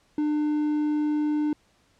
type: tone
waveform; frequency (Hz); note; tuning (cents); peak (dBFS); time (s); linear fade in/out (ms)
triangle; 300; D4; +37; -20; 0.18-1.53; 2
effects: pink hiss -64 dBFS RMS until 1.99 s + low-pass 8000 Hz 12 dB/octave